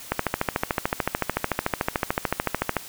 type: click train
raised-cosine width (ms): 0.5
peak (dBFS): -6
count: 37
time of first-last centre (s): 0.12-2.767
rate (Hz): 13.6
effects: white hiss -41 dBFS RMS until 2.88 s